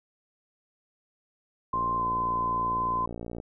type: tone with pitch glide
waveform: sine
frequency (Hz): 1046.5 to 1024.4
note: C6 to C6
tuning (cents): 0 to -37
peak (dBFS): -25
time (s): 1.73-3.06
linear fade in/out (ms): 5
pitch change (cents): -37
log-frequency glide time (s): 1.97-2.03
type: click train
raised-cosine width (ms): 2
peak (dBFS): -24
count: 98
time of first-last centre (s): 1.74-3.401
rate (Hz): 58.4
effects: none